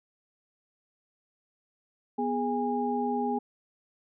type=tone cluster; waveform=sine; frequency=245.8 / 415.7 / 818 Hz; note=B3 / G#4 / G#5; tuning=-8 / +2 / -26 cents; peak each=-30 / -32 / -30 dBFS; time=2.18-3.39 s; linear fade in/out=10 ms; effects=none